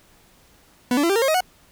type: tone with pitch steps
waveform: 40% pulse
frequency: 246.9 / 288.6 / 337.3 / 394.2 / 460.7 / 538.5 / 629.4 / 735.6 Hz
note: B3 / D4 / E4 / G4 / A#4 / C5 / D#5 / F#5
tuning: 0 / -30 / +40 / +10 / -20 / +50 / +20 / -10 cents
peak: -16 dBFS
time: 0.91-1.406 s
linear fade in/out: 2 ms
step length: 62 ms
effects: pink hiss -55 dBFS RMS until 1.71 s